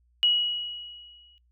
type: tone with exponential decay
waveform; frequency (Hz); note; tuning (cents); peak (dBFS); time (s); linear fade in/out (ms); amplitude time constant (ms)
sine; 2912; F#7; -28; -17; 0.23-1.38; 0; 250
effects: noise-tail reverb RT60 0.2 s tail -26 dB re dry + added 60 Hz sine -62 dBFS peak until 1.51 s